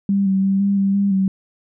sine tone with pitch steps, 198.1 / 192.2 / 194.6 / 199.3 / 196.1 / 199.7 / 191.8 Hz, G3 / G3 / G3 / G3 / G3 / G3 / G3, +18 / -34 / -12 / +29 / +1 / +32 / -37 cents, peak -14 dBFS, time 0.09-1.28 s, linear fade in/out 2 ms, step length 170 ms, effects none

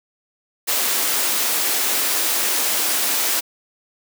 white high-pass noise, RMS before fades -20 dBFS, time 0.67-3.41 s, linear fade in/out 20 ms, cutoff 250 Hz, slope 24 dB/octave, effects none

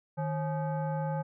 sine tone with frequency modulation, 155.56 Hz, D#3, in tune, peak -29 dBFS, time 0.17-1.23 s, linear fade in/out 20 ms, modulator 695 Hz, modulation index 0.92, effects none

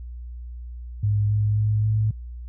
sine tone with pitch steps, 103.83 / 105.22 / 106.63 / 108.05 Hz, G#2 / G#2 / G#2 / A2, 0 / +23 / +46 / -31 cents, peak -18 dBFS, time 1.03-2.11 s, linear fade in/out 5 ms, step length 270 ms, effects added 60 Hz sine -33 dBFS peak until 2.48 s

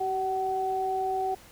sine tone pair together, 383.4 / 754.5 Hz, G4 / F#5, -38 / +34 cents, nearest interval octave, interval 1172 cents, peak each -31 / -27 dBFS, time 0-1.35 s, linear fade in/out 10 ms, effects pink hiss -52 dBFS RMS until 1.51 s

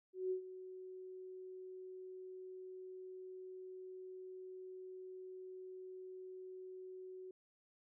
sine tone with ADSR envelope, 371.9 Hz, F#4, 9 cents sharp, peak -34 dBFS, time 0.13-7.31 s, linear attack 180 ms, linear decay 100 ms, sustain -14 dB, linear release 3 ms, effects none

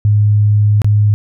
sine tone with dropouts, 104.5 Hz, G#2, 11 cents sharp, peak -7 dBFS, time 0.05-1.14 s, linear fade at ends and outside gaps 0 ms, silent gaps 0.818-0.845 s, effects none

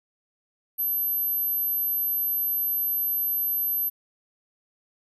sine tone, 12390 Hz, G9, 21 cents flat, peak -23 dBFS, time 0.78-3.9 s, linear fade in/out 20 ms, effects none

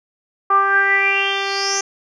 10% pulse tone with low-pass filter sweep, 393.8 Hz, G4, 8 cents sharp, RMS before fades -17 dBFS, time 0.5-1.81 s, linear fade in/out 5 ms, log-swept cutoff 1100 to 6400 Hz, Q 8.1, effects none

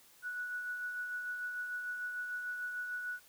sine tone with tremolo, 1473 Hz, F#6, 8 cents flat, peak -35 dBFS, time 0.22-3.2 s, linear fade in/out 50 ms, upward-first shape triangle, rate 6.7 Hz, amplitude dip 40%, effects white hiss -62 dBFS RMS until 3.28 s

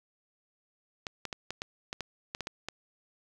clicks, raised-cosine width 0.2 ms, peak -18 dBFS, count 11, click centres 1.068 / 1.253 / 1.328 / 1.506 / 1.619 / 1.929 / 2.007 / 2.349 / 2.407 / 2.471 / 2.686 s, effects 8-bit

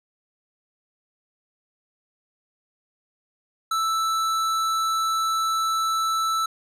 sine tone with hard clipping, 1320 Hz, E6, 2 cents sharp, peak -23 dBFS, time 3.71-6.46 s, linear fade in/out 5 ms, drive 14 dB, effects none

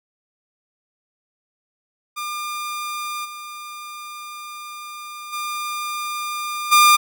sawtooth tone with level steps, 1202 Hz, D6, 40 cents sharp, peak -22 / -29 / -21 / -6 dBFS, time 2.16-6.97 s, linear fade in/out 20 ms, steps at 3.24 / 5.32 / 6.71 s, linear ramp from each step 20 ms, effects none

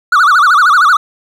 triangle tone with vibrato, 1299 Hz, E6, 26 cents flat, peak -3 dBFS, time 0.12-0.97 s, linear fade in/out 5 ms, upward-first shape sine, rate 13 Hz, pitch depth 240 cents each way, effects none

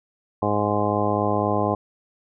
harmonic tone, 103.9 Hz, G#2, 1 cent sharp, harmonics 1 / 2 / 3 / 4 / 5 / 6 / 7 / 8 / 10, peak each -28 / -28 / -28 / -28 / -28 / -28 / -28 / -28 / -28 dBFS, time 0.42-1.75 s, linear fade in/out 5 ms, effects none

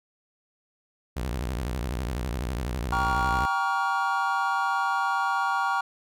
sawtooth tone with vibrato, 61.74 Hz, B1, in tune, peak -24 dBFS, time 1.16-3.46 s, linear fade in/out 10 ms, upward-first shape sine, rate 12 Hz, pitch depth 260 cents each way
triangle chord, G half-diminished seventh, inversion none, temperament just, 784 / 940.8 / 1128.9 / 1411.2 Hz, G5 / Bb5 / Db6 / F6, 0 / +16 / +31 / +18 cents, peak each -27 dBFS, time 2.92-5.81 s, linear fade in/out 5 ms
effects none

